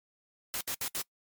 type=noise bursts; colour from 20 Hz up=white; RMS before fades=-34 dBFS; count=4; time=0.54-1.016 s; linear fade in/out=0 ms; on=68 ms; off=68 ms; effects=noise-tail reverb RT60 0.1 s tail -23 dB re dry + MP3 96 kbps